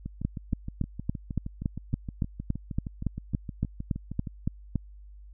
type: two click trains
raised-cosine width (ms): 5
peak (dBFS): -14 / -22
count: 17 / 28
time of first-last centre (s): 0.25-4.757 / 0.06-4.272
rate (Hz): 3.55 / 6.41
effects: added 50 Hz sine -45 dBFS peak until 5.33 s